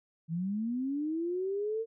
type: linear sweep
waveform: sine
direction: up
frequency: 156.7 to 457.7 Hz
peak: -30 dBFS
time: 0.28-1.86 s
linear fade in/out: 50 ms
effects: none